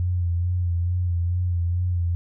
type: tone with vibrato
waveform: sine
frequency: 87.9 Hz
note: F2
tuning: 12 cents sharp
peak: -20 dBFS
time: 0-2.15 s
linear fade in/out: 0 ms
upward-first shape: sine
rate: 2.3 Hz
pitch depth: 42 cents each way
effects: none